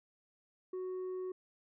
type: tone with tanh clipping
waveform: sine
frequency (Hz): 370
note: F#4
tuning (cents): 0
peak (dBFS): -38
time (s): 0.73-1.32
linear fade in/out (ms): 5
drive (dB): 3
effects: none